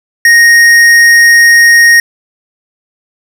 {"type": "tone with tanh clipping", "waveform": "triangle", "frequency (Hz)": 1864.7, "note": "A#6", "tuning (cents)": 0, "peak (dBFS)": -3, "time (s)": [0.25, 2], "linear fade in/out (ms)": 2, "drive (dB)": 17, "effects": []}